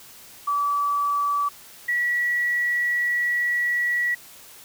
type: tone pair in turn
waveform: sine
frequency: 1151 / 1935.7 Hz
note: D6 / B6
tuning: -35 / -35 cents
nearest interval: major sixth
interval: 900 cents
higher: second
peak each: -20 dBFS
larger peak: neither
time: 0.47-1.49 / 1.88-4.15 s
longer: second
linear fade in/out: 10 ms
effects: white hiss -46 dBFS RMS until 4.64 s